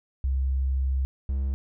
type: tone pair in turn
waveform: sine / triangle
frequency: 66.3 / 67.38 Hz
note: C2 / C#2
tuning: +23 / -49 cents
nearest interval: unison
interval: 28 cents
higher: second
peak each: -22 dBFS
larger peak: neither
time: 0.24-1.05 / 1.29-1.54 s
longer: first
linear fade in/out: 0 ms
effects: none